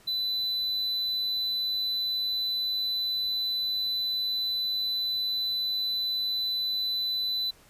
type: tone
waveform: triangle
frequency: 3999 Hz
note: B7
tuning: 21 cents sharp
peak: -25 dBFS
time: 0.07-7.51 s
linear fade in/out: 10 ms
effects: pink hiss -57 dBFS RMS until 7.69 s + resampled to 32000 Hz